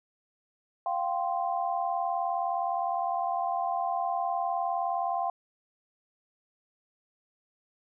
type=chord; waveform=sine; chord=F suspended second; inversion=none; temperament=equal with one note detuned; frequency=698.5 / 778.1 / 1046.5 Hz; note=F5 / G5 / C6; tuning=0 / -13 / 0 cents; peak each=-30 / -31 / -34 dBFS; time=0.86-5.3 s; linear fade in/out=2 ms; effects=none